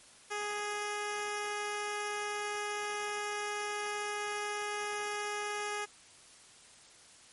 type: tone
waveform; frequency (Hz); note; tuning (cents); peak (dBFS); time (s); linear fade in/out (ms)
10% pulse; 415.3; G#4; 0; -26; 0.3-5.86; 20
effects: white hiss -57 dBFS RMS until 7.32 s + MP3 48 kbps